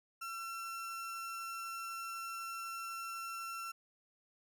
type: tone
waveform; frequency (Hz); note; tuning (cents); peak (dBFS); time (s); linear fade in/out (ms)
35% pulse; 1352; E6; +43; -39; 0.21-3.72; 10
effects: none